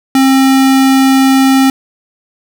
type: tone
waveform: square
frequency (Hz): 266.9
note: C4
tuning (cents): +35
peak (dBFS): -6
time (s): 0.15-1.7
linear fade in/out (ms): 2
effects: none